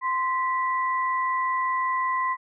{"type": "tone pair together", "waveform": "sine", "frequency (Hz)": [1039, 1964.3], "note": ["C6", "B6"], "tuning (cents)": [-12, -10], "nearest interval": "major seventh", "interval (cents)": 1102, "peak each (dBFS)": [-23, -30], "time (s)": [0.01, 2.37], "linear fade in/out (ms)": 50, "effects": []}